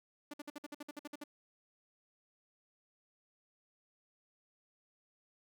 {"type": "tone bursts", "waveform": "sawtooth", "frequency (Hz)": 293.7, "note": "D4", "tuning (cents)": 0, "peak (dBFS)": -39, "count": 12, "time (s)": [0.31, 1.239], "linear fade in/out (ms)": 5, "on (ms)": 27, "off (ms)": 55, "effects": []}